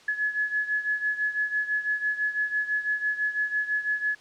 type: beating tone pair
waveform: sine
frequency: 1700 / 1706 Hz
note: G#6 / G#6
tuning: +40 / +46 cents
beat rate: 6 Hz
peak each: -26 / -30 dBFS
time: 0.08-4.15 s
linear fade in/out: 5 ms
effects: white hiss -53 dBFS RMS until 4.2 s + low-pass 5000 Hz 12 dB/octave